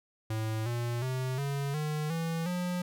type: tone with pitch steps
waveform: square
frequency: 110 / 119.26 / 129.31 / 140.2 / 152.01 / 164.81 / 178.7 Hz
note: A2 / A#2 / C3 / C#3 / D#3 / E3 / F3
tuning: 0 / +40 / -20 / +20 / -40 / 0 / +40 cents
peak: -31 dBFS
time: 0.3-2.82 s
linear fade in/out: 5 ms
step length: 360 ms
effects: none